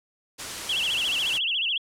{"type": "noise", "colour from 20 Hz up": "white", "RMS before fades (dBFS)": -33, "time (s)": [0.38, 1.39], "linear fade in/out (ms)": 20}
{"type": "tone with vibrato", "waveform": "sine", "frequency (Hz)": 3000, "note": "F#7", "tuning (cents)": 23, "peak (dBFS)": -23, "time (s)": [0.69, 1.78], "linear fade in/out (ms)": 5, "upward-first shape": "sine", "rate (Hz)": 14, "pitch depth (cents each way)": 210}
{"effects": ["low-pass 9000 Hz 12 dB/octave"]}